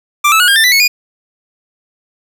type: tone with pitch steps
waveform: 25% pulse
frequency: 1179 / 1308.2 / 1451.5 / 1610.6 / 1787 / 1982.8 / 2200 / 2441 Hz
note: D6 / E6 / F#6 / G6 / A6 / B6 / C#7 / D#7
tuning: +6 / -14 / -34 / +46 / +26 / +6 / -14 / -34 cents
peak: -3 dBFS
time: 0.24-0.88 s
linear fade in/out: 10 ms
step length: 80 ms
effects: none